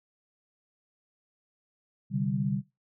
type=chord; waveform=sine; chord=C suspended second; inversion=none; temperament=equal; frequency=130.81 / 146.83 / 196 Hz; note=C3 / D3 / G3; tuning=0 / 0 / 0 cents; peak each=-31 / -30 / -30 dBFS; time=2.1-2.62 s; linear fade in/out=50 ms; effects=noise-tail reverb RT60 0.2 s tail -17 dB re dry